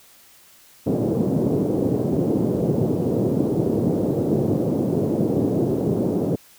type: band-pass noise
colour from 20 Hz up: white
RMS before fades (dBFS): -21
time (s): 0.86-6.36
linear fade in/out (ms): 10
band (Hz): 110 to 440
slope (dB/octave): 24
effects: white hiss -51 dBFS RMS until 6.58 s